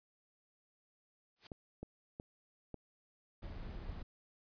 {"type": "noise with exponential growth", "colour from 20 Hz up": "white", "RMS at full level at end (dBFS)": -47, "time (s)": [1.36, 1.47], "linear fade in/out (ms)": 5, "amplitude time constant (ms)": 22}
{"type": "clicks", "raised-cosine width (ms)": 2, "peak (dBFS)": -31, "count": 4, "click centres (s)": [1.518, 1.83, 2.199, 2.743]}
{"type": "noise", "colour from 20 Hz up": "brown", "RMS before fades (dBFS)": -45, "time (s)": [3.42, 4.03], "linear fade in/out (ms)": 10}
{"effects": ["resampled to 11025 Hz"]}